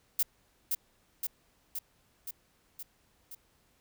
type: noise with echo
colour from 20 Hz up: violet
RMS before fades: -27 dBFS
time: 0.19-0.23 s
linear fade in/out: 5 ms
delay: 520 ms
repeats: 6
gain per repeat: -3 dB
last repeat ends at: 3.35 s
effects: pink hiss -69 dBFS RMS until 3.8 s